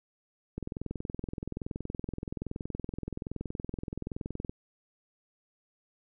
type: click train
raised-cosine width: 3 ms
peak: -22 dBFS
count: 84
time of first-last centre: 0.58-4.495 s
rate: 21.2 Hz
effects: none